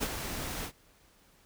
pink noise with ADSR envelope, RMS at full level -30 dBFS, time 0-0.72 s, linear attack 29 ms, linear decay 43 ms, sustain -7 dB, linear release 78 ms, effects pink hiss -63 dBFS RMS until 1.45 s

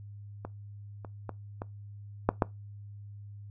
clicks, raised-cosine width 1 ms, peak -23 / -28 / -22 / -22 / -8 / -9 dBFS, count 6, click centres 0.45 / 1.048 / 1.293 / 1.619 / 2.29 / 2.422 s, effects noise-tail reverb RT60 0.2 s tail -21 dB re dry + added 102 Hz sine -43 dBFS peak until 3.5 s

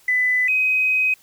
triangle tone pair in turn, 2000 / 2520 Hz, B6 / D#7, +21 / +21 cents, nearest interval major third, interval 400 cents, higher second, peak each -12 dBFS, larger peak neither, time 0.08-0.48 / 0.48-1.14 s, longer second, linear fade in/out 5 ms, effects tanh soft clip ceiling -14 dBFS + white hiss -54 dBFS RMS until 1.22 s

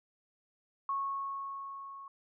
sine tone with level ramp, 1100 Hz, C#6, 14 cents flat, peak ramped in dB -30 to -45 dBFS, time 0.89-2.08 s, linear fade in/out 2 ms, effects none

